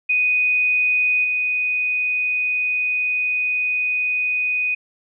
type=tone with level steps; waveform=sine; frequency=2489 Hz; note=D#7; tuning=in tune; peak=-15 / -18 dBFS; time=0.09-4.75 s; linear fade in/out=10 ms; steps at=1.24 s; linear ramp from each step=5 ms; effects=none